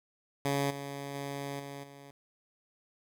10% pulse tone with level steps, 140.4 Hz, C#3, 22 cents sharp, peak -20 / -30 / -28 / -33 / -41 dBFS, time 0.45-2.11 s, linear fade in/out 2 ms, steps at 0.7 / 1.14 / 1.59 / 1.83 s, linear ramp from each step 10 ms, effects none

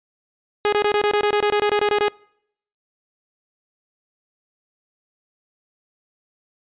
sawtooth tone bursts, 415.3 Hz, G#4, in tune, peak -12 dBFS, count 15, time 0.65-2.083 s, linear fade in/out 0 ms, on 75 ms, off 22 ms, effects noise-tail reverb RT60 0.7 s tail -25 dB re dry + resampled to 8000 Hz

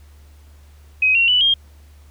sine tone with pitch steps, 2527 / 2740 / 2971 / 3221 Hz, D#7 / F7 / F#7 / G7, +26 / -34 / +6 / +46 cents, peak -12 dBFS, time 1.02-1.54 s, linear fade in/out 5 ms, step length 130 ms, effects added 73 Hz sine -43 dBFS peak until 2.1 s + pink hiss -56 dBFS RMS until 2.1 s

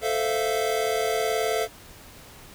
square chord, F major seventh, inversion first, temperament equal with one note detuned, 440 / 518.1 / 659.3 / 698.5 Hz, A4 / C5 / E5 / F5, 0 / -17 / 0 / 0 cents, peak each -27 / -32 / -30 / -30 dBFS, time 0.01-1.68 s, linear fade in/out 50 ms, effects pink hiss -47 dBFS RMS until 2.54 s

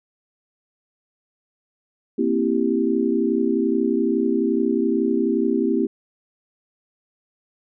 sine chord, C dominant seventh, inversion third, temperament equal with one note detuned, 233.1 / 264.8 / 329.6 / 392 Hz, Bb3 / C4 / E4 / G4, 0 / +21 / 0 / 0 cents, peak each -23 dBFS, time 2.18-5.87 s, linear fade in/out 10 ms, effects none

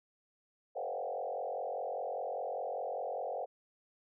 sine tone with frequency modulation, 624 Hz, D#5, 5 cents sharp, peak -35 dBFS, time 0.75-3.46 s, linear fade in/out 20 ms, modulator 45 Hz, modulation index 3.4, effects none

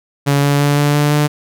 sawtooth tone with pitch steps, 141.6 / 142.91 / 144.24 / 145.58 / 146.93 / 148.3 Hz, C#3 / D3 / D3 / D3 / D3 / D3, +37 / -47 / -31 / -15 / +1 / +17 cents, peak -7 dBFS, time 0.26-1.28 s, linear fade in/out 20 ms, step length 170 ms, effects none

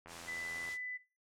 click train, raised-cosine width 0.5 ms, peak -36 dBFS, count 54, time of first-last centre 0.06-0.688 s, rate 84.4 Hz
white noise, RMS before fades -48 dBFS, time 0.07-0.78 s, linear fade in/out 50 ms
sine tone, 1998 Hz, B6, 20 cents sharp, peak -39 dBFS, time 0.27-0.98 s, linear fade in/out 20 ms
effects noise-tail reverb RT60 0.3 s tail -18 dB re dry + low-pass 8000 Hz 12 dB/octave

